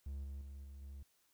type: tone with level steps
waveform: triangle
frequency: 69.3 Hz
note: C#2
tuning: in tune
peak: -39 / -41 / -45 / -47 / -45 dBFS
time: 0.06-1.03 s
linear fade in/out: 5 ms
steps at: 0.24 / 0.41 / 0.64 / 0.82 s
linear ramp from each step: 2 ms
effects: white hiss -75 dBFS RMS until 1.33 s